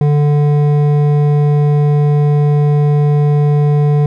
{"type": "tone with hard clipping", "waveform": "sine", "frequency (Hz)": 146.83, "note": "D3", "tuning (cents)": 0, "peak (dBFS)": -10, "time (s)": [0.01, 4.06], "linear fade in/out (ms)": 2, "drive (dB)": 10, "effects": []}